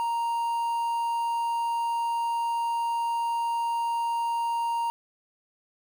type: tone with quantisation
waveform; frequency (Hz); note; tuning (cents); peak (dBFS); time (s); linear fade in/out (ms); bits
triangle; 932.3; A#5; 0; -23; 0-4.9; 0; 8
effects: none